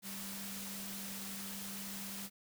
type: tone in noise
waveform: sine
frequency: 197.1 Hz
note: G3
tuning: 10 cents sharp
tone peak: -47 dBFS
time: 0.02-2.3 s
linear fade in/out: 50 ms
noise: white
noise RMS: -45 dBFS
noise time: 0.02-2.3 s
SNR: -5 dB
effects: none